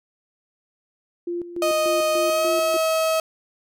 sine tone with tremolo, 347 Hz, F4, 11 cents flat, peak -24 dBFS, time 1.27-2.77 s, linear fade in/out 5 ms, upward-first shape square, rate 3.4 Hz, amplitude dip 70%
35% pulse tone with pitch glide, 622.3 to 641.6 Hz, D#5 to E5, 0 to -47 cents, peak -17 dBFS, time 1.62-3.2 s, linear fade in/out 2 ms, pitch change +53 cents, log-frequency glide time 2.19-2.53 s
effects none

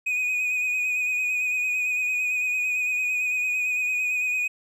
triangle tone with vibrato, 2489 Hz, D#7, in tune, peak -21 dBFS, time 0.06-4.48 s, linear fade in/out 10 ms, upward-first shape sine, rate 8.9 Hz, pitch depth 28 cents each way, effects none

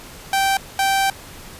sawtooth tone pair in turn, 780 / 780 Hz, G5 / G5, -9 / -9 cents, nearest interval unison, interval 0 cents, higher neither, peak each -12 dBFS, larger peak neither, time 0.33-0.57 / 0.79-1.1 s, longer second, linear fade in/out 2 ms, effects pink hiss -39 dBFS RMS until 1.59 s + resampled to 32000 Hz

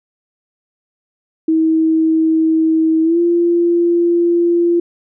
sine tone with pitch glide, 320.6 to 343.6 Hz, E4 to F4, -48 to -28 cents, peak -10 dBFS, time 1.48-4.8 s, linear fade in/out 5 ms, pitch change +120 cents, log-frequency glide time 3.03-3.19 s, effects none

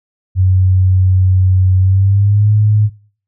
sine tone with pitch glide, 93.2 to 105.83 Hz, F#2 to G#2, +13 to +33 cents, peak -7 dBFS, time 0.35-2.9 s, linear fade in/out 50 ms, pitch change +220 cents, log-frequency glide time 1.78-2.51 s, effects noise-tail reverb RT60 0.5 s tail -24 dB re dry

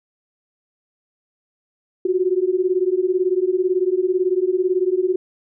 sine beating tone pair, 359.3 / 377.3 Hz, F4 / F#4, +49 / +34 cents, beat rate 18 Hz, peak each -19 dBFS, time 2.05-5.16 s, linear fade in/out 5 ms, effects none

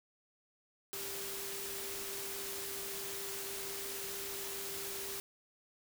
sine tone in noise, 394.4 Hz, G4, 11 cents sharp, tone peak -47 dBFS, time 0.93-5.2 s, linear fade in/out 0 ms, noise white, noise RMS -42 dBFS, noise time 0.93-5.2 s, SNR -8 dB, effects none

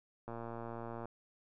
click train, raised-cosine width 1 ms, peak -30 dBFS, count 91, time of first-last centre 0.28-1.056 s, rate 116 Hz, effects none

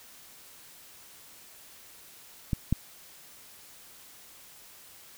clicks, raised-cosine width 5 ms, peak -14 / -11 dBFS, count 2, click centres 2.532 / 2.726 s, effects white hiss -52 dBFS RMS until 5.17 s

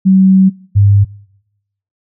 sine tone pair in turn, 190 / 100.65 Hz, F#3 / G2, +46 / +46 cents, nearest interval major seventh, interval 1100 cents, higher first, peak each -4 dBFS, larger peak neither, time 0.05-0.5 / 0.75-1.05 s, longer first, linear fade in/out 20 ms, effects noise-tail reverb RT60 0.9 s tail -26 dB re dry

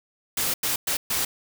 white noise bursts at uneven times, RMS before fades -25 dBFS, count 4, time 0.37-0.54 / 0.63-0.76 / 0.87-0.97 / 1.1-1.25 s, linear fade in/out 5 ms, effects none

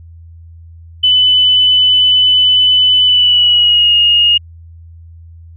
sine tone with pitch glide, 3003 to 2857 Hz, F#7 to F7, +25 to +39 cents, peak -6 dBFS, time 1.03-4.38 s, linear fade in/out 10 ms, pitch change -86 cents, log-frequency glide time 3.03-3.95 s, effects added 83 Hz sine -33 dBFS peak until 5.56 s

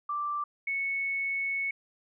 sine tone pair in turn, 1174.7 / 2209 Hz, D6 / C#7, 0 / -7 cents, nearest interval major seventh, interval 1093 cents, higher second, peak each -29 / -28 dBFS, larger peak second, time 0.09-0.44 / 0.67-1.71 s, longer second, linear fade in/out 5 ms, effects none

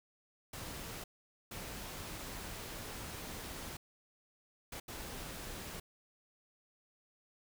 pink noise bursts at uneven times, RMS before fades -45 dBFS, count 4, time 0.53-1.04 / 1.51-3.77 / 4.72-4.8 / 4.88-5.8 s, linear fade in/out 5 ms, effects none

